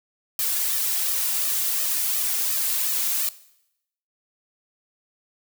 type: noise with flanger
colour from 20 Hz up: blue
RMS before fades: -24 dBFS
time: 0.39-3.29 s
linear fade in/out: 2 ms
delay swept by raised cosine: 1.6 to 2.9 ms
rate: 2.8 Hz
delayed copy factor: +0.9
effects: noise-tail reverb RT60 0.8 s tail -18 dB re dry